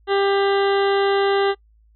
harmonic tone with a mistuned harmonic, 396.3 Hz, G4, 19 cents sharp, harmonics 1 / 2 / 3 / 4 / 5 / 7 / 8 / 9 / 10, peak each -17 / -23 / -27 / -29 / -31 / -34 / -35 / -36 / -37 dBFS, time 0.07-1.55 s, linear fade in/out 50 ms, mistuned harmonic 7, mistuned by +26 cents, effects noise-tail reverb RT60 0.1 s tail -25 dB re dry + added 54 Hz sine -52 dBFS peak until 1.95 s

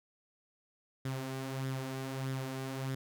sawtooth tone with flanger, 132.8 Hz, C3, 26 cents sharp, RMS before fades -38 dBFS, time 1.05-2.95 s, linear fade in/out 5 ms, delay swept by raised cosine 0.56 to 4.96 ms, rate 1.6 Hz, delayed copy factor +0.5, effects none

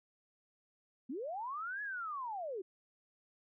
sine linear two-way sweep, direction up then down, 222.1 to 1711 to 351.5 Hz, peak -38 dBFS, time 1.09-2.62 s, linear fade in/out 10 ms, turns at 1.82 s, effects none

